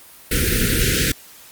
pink band-stop noise, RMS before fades -18 dBFS, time 0.31-1.12 s, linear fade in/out 5 ms, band 510 to 1400 Hz, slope 96 dB/octave, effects white hiss -44 dBFS RMS until 1.51 s + Opus 32 kbps

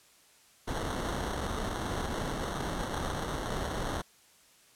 pink noise with sample-and-hold, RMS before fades -34 dBFS, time 0.67-4.02 s, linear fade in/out 10 ms, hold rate 2450 Hz, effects white hiss -61 dBFS RMS until 4.75 s + low-pass 11000 Hz 12 dB/octave

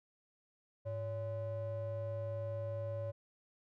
triangle ring-modulated tone, 230.6 Hz, A#3, 19 cents flat, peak -32 dBFS, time 0.85-3.12 s, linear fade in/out 20 ms, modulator 335 Hz, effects none

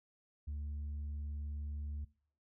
sine tone with tanh clipping, 73.42 Hz, D2, in tune, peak -39 dBFS, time 0.47-2.05 s, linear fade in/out 10 ms, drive 2 dB, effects noise-tail reverb RT60 0.5 s tail -21 dB re dry

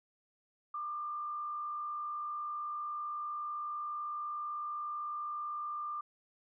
sine tone with frequency modulation, 1194 Hz, D6, 28 cents sharp, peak -36 dBFS, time 0.74-6.01 s, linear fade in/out 5 ms, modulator 55.8 Hz, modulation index 0.34, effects none

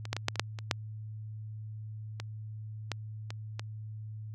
clicks, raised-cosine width 0.2 ms, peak -23 / -13 / -16 / -9 / -21 / -8 / -24 / -8 / -21 / -15 / -22 / -20 dBFS, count 12, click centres 0.054 / 0.13 / 0.166 / 0.284 / 0.357 / 0.396 / 0.588 / 0.712 / 2.2 / 2.917 / 3.305 / 3.595 s, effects added 108 Hz sine -39 dBFS peak until 4.34 s

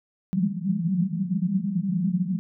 pink band-pass noise, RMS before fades -25 dBFS, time 0.33-2.39 s, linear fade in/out 0 ms, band 170 to 200 Hz, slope 96 dB/octave, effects none

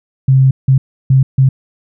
sine tone bursts at uneven times, 132.9 Hz, C3, 27 cents sharp, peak -5 dBFS, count 4, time 0.28-0.51 / 0.68-0.78 / 1.1-1.23 / 1.38-1.49 s, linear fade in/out 5 ms, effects none

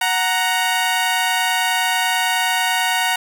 15% pulse tone pair together, 740 / 932.3 Hz, F#5 / A#5, 0 / 0 cents, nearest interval major third, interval 400 cents, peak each -13 dBFS, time 0.01-3.16 s, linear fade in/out 5 ms, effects none

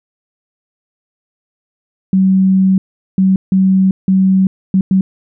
sine tone bursts at uneven times, 189.9 Hz, F#3, 45 cents sharp, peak -7 dBFS, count 6, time 2.13-2.78 / 3.18-3.36 / 3.52-3.91 / 4.08-4.47 / 4.74-4.81 / 4.91-5.01 s, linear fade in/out 2 ms, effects none

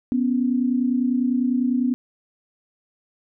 sine tone pair together, 246.9 / 276.9 Hz, B3 / C#4, 0 / -2 cents, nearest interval major second, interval 198 cents, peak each -19 / -24 dBFS, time 0.12-1.94 s, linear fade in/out 0 ms, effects none

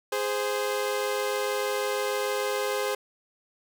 sawtooth tone pair together, 413.5 / 520 Hz, G#4 / C5, -8 / -11 cents, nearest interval major third, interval 397 cents, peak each -25 dBFS, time 0.12-2.95 s, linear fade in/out 5 ms, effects none

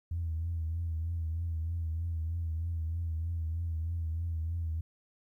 sine tone with vibrato, 82.41 Hz, E2, in tune, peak -30 dBFS, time 0.11-4.81 s, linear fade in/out 5 ms, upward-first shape triangle, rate 3.2 Hz, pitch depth 67 cents each way, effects tanh soft clip ceiling -26 dBFS + 12-bit

